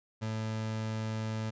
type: tone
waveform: 30% pulse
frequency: 110 Hz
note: A2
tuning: in tune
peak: -30 dBFS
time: 0.21-1.51 s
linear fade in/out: 20 ms
effects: resampled to 16000 Hz